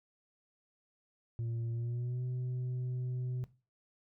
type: tone with pitch glide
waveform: sine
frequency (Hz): 116 to 125.77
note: A#2 to B2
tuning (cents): -8 to +32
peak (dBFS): -31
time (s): 1.39-3.44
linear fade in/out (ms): 0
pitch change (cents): +140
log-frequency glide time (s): 1.72-2.23
effects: noise-tail reverb RT60 0.3 s tail -17 dB re dry + tanh soft clip ceiling -33 dBFS